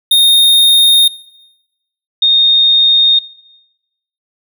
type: tone pair in turn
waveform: square / sine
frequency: 3688 / 3688 Hz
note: A#7 / A#7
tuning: -19 / -19 cents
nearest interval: unison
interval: 0 cents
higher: neither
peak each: -6 dBFS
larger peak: neither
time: 0.11-1.08 / 2.22-3.19 s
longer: neither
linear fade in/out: 5 ms
effects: noise-tail reverb RT60 1.0 s tail -22 dB re dry